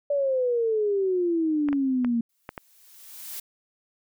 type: exponential sweep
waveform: sine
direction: down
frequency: 581 to 229 Hz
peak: -21 dBFS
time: 0.1-2.21 s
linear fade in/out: 5 ms
type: clicks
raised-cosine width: 0.5 ms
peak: -19 dBFS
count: 5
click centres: 1.687 / 1.729 / 2.047 / 2.491 / 2.578 s
type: noise with exponential growth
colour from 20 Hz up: blue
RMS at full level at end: -34 dBFS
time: 2.29-3.4 s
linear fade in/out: 5 ms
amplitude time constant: 240 ms
effects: none